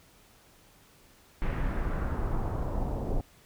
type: noise with low-pass filter sweep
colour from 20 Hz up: brown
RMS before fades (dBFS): -30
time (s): 1.42-3.21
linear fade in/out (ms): 0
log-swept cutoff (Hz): 2200 to 640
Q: 1.8
effects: pink hiss -59 dBFS RMS until 3.45 s